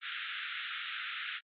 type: band-pass noise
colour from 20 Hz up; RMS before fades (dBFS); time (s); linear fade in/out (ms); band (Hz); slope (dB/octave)
pink; -40; 0.01-1.41; 50; 1300 to 3700; 96
effects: AAC 64 kbps